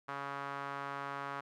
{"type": "tone with band-pass filter", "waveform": "sawtooth", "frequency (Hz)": 140, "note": "C#3", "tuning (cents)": 18, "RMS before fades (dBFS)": -41, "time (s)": [0.08, 1.41], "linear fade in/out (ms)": 10, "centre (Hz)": 1200, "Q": 2.3, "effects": []}